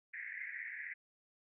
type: band-pass noise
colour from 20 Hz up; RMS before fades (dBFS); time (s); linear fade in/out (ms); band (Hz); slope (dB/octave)
pink; -45; 0.13-0.94; 10; 1700 to 2200; 96
effects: none